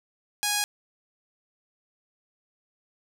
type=tone; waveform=5% pulse; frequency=827 Hz; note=G#5; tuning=8 cents flat; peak=-12 dBFS; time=0.43-0.64 s; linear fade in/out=0 ms; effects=none